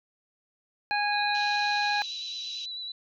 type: harmonic tone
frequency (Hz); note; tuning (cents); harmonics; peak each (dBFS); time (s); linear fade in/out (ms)
825; G#5; -12; 1 / 2 / 3 / 5; -27 / -30 / -32 / -34; 0.91-2.02; 0
type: tone with vibrato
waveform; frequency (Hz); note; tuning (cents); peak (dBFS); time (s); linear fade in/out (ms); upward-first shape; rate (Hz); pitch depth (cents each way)
sine; 3951; B7; 0; -34; 1.12-2.92; 5; square; 9.1; 17
type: band-pass noise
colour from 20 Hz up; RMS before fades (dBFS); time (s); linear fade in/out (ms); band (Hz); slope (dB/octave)
pink; -44; 1.34-2.66; 10; 2600 to 6400; 96
effects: none